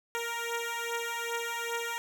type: beating tone pair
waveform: 10% pulse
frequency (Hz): 466.2 / 468.7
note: A#4 / A#4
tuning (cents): 0 / +9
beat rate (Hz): 2.5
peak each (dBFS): -26 / -28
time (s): 0.15-1.98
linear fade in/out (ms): 0
effects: none